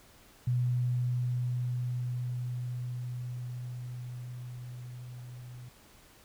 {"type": "tone with level ramp", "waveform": "sine", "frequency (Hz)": 123.47, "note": "B2", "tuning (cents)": 0, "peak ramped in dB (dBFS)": [-25, -43], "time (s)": [0.47, 5.69], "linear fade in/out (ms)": 5, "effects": ["pink hiss -58 dBFS RMS until 6.24 s"]}